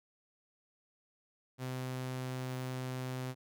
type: tone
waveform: sawtooth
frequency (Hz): 128.5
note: C3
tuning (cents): -31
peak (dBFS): -33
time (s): 1.58-3.35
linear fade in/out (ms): 50
effects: none